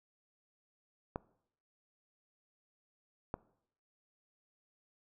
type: clicks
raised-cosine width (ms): 1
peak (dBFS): -22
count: 2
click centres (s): 1.159 / 3.341
effects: noise-tail reverb RT60 0.7 s tail -21 dB re dry